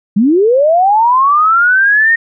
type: linear sweep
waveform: sine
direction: up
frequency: 187.3 to 1864.7 Hz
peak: -6 dBFS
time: 0.16-2.16 s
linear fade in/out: 10 ms
effects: none